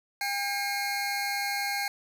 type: tone pair together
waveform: 25% pulse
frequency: 804.4 / 2153 Hz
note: G5 / C7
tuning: +44 / +49 cents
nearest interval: octave + perfect fourth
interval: 1705 cents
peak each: -27 / -28 dBFS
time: 0.21-1.88 s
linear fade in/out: 2 ms
effects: none